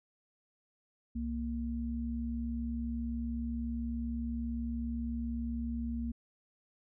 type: tone pair together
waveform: sine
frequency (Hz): 65.54 / 233.1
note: C2 / A#3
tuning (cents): +4 / 0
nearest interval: octave + minor seventh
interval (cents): 2196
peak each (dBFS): -37 / -35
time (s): 1.15-6.12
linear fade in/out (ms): 10
effects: none